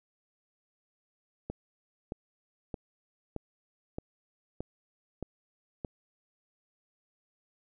click train, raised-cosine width 2 ms, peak -22 dBFS, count 8, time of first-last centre 1.5-5.848 s, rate 1.61 Hz, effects none

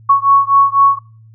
sine beating tone pair, 1108 / 1112 Hz, C#6 / C#6, -1 / +5 cents, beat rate 4 Hz, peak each -10 dBFS, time 0.09-0.99 s, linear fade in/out 10 ms, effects noise-tail reverb RT60 0.4 s tail -22 dB re dry + added 111 Hz sine -39 dBFS peak until 1.34 s

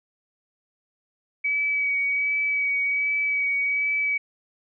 sine tone with vibrato, 2275 Hz, C#7, 44 cents sharp, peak -21 dBFS, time 1.44-4.18 s, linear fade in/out 10 ms, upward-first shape sine, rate 1.3 Hz, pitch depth 18 cents each way, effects none

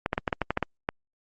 clicks, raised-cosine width 0.5 ms, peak -10 dBFS, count 10, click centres 0.061 / 0.131 / 0.179 / 0.278 / 0.328 / 0.417 / 0.506 / 0.574 / 0.627 / 0.889 s, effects Opus 48 kbps

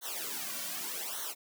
white noise with flanger, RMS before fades -38 dBFS, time 0.01-1.35 s, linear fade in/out 50 ms, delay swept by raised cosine 0.4 to 2.4 ms, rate 0.84 Hz, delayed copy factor -1, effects high-pass 200 Hz 12 dB/octave

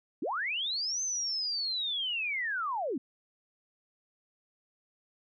sine linear two-way sweep, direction up then down, 224.1 to 6272 to 224.1 Hz, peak -30 dBFS, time 0.22-2.98 s, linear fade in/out 5 ms, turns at 1.02 s, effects none

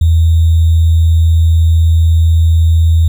sine tone with sample-and-hold, 82 Hz, E2, 9 cents flat, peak -5 dBFS, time 0.01-3.08 s, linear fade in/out 5 ms, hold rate 3675 Hz, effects none

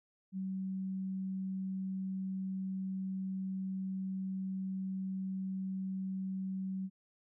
sine tone, 190 Hz, F#3, 46 cents sharp, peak -35 dBFS, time 0.32-6.9 s, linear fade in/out 50 ms, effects none

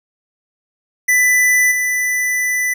square tone with level steps, 1991 Hz, B6, 14 cents sharp, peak -11 / -16 dBFS, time 1.08-2.74 s, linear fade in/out 10 ms, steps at 1.71 s, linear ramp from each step 10 ms, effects none

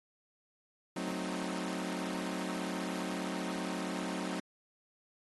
sawtooth chord, F# diminished seventh, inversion none, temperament equal, 185 / 220 / 261.6 / 311.1 Hz, F#3 / A3 / C4 / Eb4, 0 / 0 / 0 / 0 cents, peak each -35 / -39 / -37 / -37 dBFS, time 0.96-4.4 s, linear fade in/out 5 ms, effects AAC 32 kbps

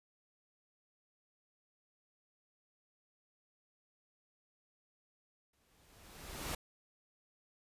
pink noise with exponential growth, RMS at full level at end -38 dBFS, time 5.53-6.55 s, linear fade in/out 5 ms, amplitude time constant 220 ms, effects resampled to 32000 Hz

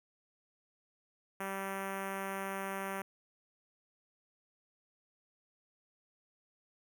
5% pulse tone with notch filter, 194.3 Hz, G3, 15 cents flat, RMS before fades -39 dBFS, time 1.4-3.02 s, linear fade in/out 5 ms, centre 4700 Hz, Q 0.52, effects none

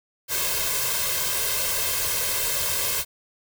white noise with comb filter, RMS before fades -25 dBFS, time 0.28-3.05 s, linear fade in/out 50 ms, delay 1.9 ms, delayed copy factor +1, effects none

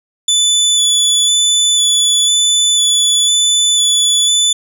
25% pulse tone with vibrato, 3470 Hz, A7, 25 cents flat, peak -5 dBFS, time 0.28-4.53 s, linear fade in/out 5 ms, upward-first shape square, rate 1 Hz, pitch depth 12 cents each way, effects none

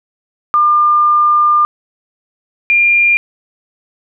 sine tone pair in turn, 1200 / 2400 Hz, D6 / D7, +37 / +37 cents, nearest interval octave, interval 1200 cents, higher second, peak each -7 dBFS, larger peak neither, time 0.54-1.65 / 2.7-3.17 s, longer first, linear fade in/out 0 ms, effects none

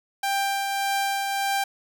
sawtooth tone with tremolo, 790 Hz, G5, 13 cents sharp, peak -18 dBFS, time 0.23-1.64 s, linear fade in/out 5 ms, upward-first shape triangle, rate 1.7 Hz, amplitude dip 35%, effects none

